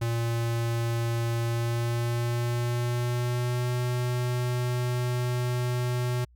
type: tone with pitch glide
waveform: square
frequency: 116.54 to 123.47 Hz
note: A#2 to B2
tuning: 0 to 0 cents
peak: -26 dBFS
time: 0.01-6.25 s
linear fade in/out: 10 ms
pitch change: +100 cents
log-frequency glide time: 1.43-3.71 s
effects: added 60 Hz sine -54 dBFS peak until 6.35 s